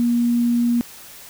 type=tone; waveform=sine; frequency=238.1 Hz; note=A#3; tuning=37 cents sharp; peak=-15 dBFS; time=0-0.81 s; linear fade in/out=0 ms; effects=white hiss -41 dBFS RMS until 1.29 s